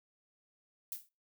violet noise with exponential decay, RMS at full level -36 dBFS, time 0.92-1.09 s, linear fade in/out 2 ms, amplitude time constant 36 ms, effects noise-tail reverb RT60 0.3 s tail -25 dB re dry

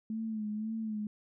sine tone with vibrato, 217.1 Hz, A3, 23 cents flat, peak -33 dBFS, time 0.1-1.07 s, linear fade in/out 2 ms, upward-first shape sine, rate 1.9 Hz, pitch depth 53 cents each way, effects none

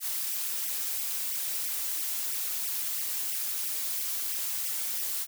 blue noise with flanger, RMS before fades -32 dBFS, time 0-5.27 s, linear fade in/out 50 ms, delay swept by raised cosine 0.35 to 5.85 ms, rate 3 Hz, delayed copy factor +0.8, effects none

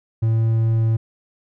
triangle tone, 112.7 Hz, A2, 42 cents sharp, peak -13 dBFS, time 0.22-0.97 s, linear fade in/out 10 ms, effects none

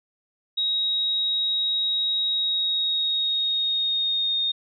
sine tone with pitch glide, 3797 to 3689 Hz, A#7 to A#7, +31 to -19 cents, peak -21 dBFS, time 0.57-4.52 s, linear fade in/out 10 ms, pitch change -50 cents, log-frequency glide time 2.28-4.41 s, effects none

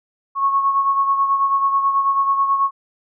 sine beating tone pair, 1099 / 1108.2 Hz, C#6 / C#6, -15 / -1 cents, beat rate 9.2 Hz, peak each -15 / -24 dBFS, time 0.35-2.71 s, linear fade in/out 50 ms, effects none

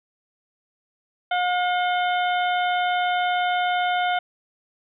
harmonic tone with a mistuned harmonic, 718 Hz, F5, 48 cents sharp, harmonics 1 / 2 / 3 / 4 / 5, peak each -21 / -27 / -31 / -33 / -35 dBFS, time 1.31-4.19 s, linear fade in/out 5 ms, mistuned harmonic 4, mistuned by +110 cents, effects none

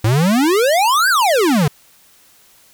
square exponential two-way sweep, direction up then down, 103.83 to 1635 to 135.2 Hz, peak -12 dBFS, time 0.04-1.68 s, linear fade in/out 5 ms, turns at 1.09 s, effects white hiss -50 dBFS RMS until 2.73 s

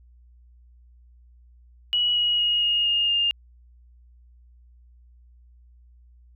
sine tone with pitch steps, 2923 / 2901 / 2879 / 2858 / 2837 / 2815 Hz, F#7 / F#7 / F#7 / F7 / F7 / F7, -22 / -35 / -48 / +39 / +27 / +13 cents, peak -19 dBFS, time 1.93-3.31 s, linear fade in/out 0 ms, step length 230 ms, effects added 60 Hz sine -50 dBFS peak until 6.35 s

